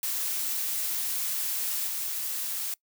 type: noise with level steps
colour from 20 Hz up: blue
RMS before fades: -30 / -32 dBFS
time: 0.03-2.74 s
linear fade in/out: 2 ms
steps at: 1.87 s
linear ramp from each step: 5 ms
effects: noise-tail reverb RT60 0.1 s tail -23 dB re dry